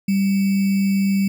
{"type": "tone with sample-and-hold", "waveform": "sine", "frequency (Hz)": 196, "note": "G3", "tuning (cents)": 0, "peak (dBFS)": -15, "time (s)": [0.08, 1.28], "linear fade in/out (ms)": 5, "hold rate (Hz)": 2450, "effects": []}